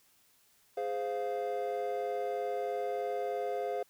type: chord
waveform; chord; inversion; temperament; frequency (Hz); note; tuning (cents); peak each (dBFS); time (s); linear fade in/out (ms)
triangle; F minor; first; equal with one note detuned; 415.3 / 518.4 / 698.5; Ab4 / C5 / F5; 0 / -16 / 0; -34; 0.77-3.83; 5
effects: tanh soft clip ceiling -22 dBFS + white hiss -67 dBFS RMS until 3.89 s